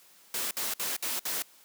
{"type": "noise bursts", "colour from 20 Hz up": "white", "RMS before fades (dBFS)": -32, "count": 5, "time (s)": [0.34, 1.422], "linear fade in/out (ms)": 2, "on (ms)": 170, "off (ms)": 58, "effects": ["white hiss -58 dBFS RMS until 1.64 s", "high-pass 200 Hz 12 dB/octave"]}